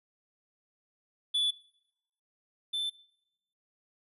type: tone pair in turn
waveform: triangle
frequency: 3453 / 3532 Hz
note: A7 / A7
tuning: -33 / +6 cents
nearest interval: unison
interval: 39 cents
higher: second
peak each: -24 / -28 dBFS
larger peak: first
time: 1.34-1.51 / 2.73-2.9 s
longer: neither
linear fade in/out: 10 ms
effects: noise-tail reverb RT60 0.8 s tail -20 dB re dry + resampled to 32000 Hz